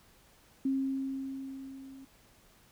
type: tone with level ramp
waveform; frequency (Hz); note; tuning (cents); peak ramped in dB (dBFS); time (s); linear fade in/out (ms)
sine; 268.6; C4; +46; -26 to -47; 0.65-2.05; 5
effects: pink hiss -62 dBFS RMS until 2.71 s